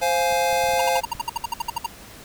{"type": "chord", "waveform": "square", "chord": "F minor", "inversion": "second", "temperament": "just", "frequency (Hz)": [523.8, 698.5, 838.1], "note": ["C5", "F5", "Ab5"], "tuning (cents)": [2, 0, 16], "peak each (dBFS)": -24, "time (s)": [0.01, 1.01], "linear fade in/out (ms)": 20}
{"type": "clicks", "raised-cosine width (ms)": 5, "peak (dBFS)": -28, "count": 6, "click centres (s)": [0.325, 0.529, 0.639, 0.688, 0.737, 1.152]}
{"type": "tone bursts", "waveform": "square", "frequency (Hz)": 932.3, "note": "A#5", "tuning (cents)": 0, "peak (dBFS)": -22, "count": 14, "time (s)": [0.79, 1.863], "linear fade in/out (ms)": 5, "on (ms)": 20, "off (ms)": 61}
{"effects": ["pink hiss -43 dBFS RMS until 2.24 s"]}